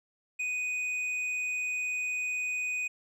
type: tone with hard clipping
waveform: sine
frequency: 2489 Hz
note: D#7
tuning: in tune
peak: -31 dBFS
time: 0.39-2.88 s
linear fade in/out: 10 ms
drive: 5 dB
effects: none